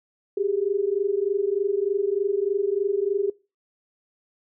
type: tone pair together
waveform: sine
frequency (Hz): 387.4 / 410.7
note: G4 / G#4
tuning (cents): -20 / -19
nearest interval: minor second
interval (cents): 101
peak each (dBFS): -24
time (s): 0.37-3.3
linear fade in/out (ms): 5
effects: noise-tail reverb RT60 0.3 s tail -23 dB re dry